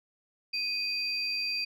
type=tone pair together; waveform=sine; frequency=2489 / 4699 Hz; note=D#7 / D8; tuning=0 / 0 cents; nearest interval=major seventh; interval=1100 cents; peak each=-32 / -30 dBFS; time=0.53-1.65 s; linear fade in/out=10 ms; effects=tanh soft clip ceiling -23 dBFS